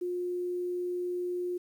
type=tone; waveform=sine; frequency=356.7 Hz; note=F4; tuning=37 cents sharp; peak=-30 dBFS; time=0.01-1.58 s; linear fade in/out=10 ms; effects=10-bit